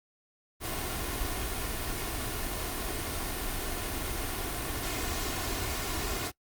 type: noise with comb filter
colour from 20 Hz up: pink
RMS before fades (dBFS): -33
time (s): 0.6-6.32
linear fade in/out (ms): 50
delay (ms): 2.8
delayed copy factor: +0.5
effects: noise-tail reverb RT60 0.1 s tail -22 dB re dry + Opus 32 kbps